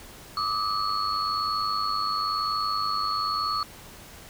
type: tone cluster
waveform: sine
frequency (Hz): 1170 / 1271 / 4376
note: D6 / D#6 / C#8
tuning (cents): -7 / +36 / -23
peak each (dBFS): -28 / -29 / -30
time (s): 0.37-3.63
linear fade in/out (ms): 2
effects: pink hiss -46 dBFS RMS until 4.29 s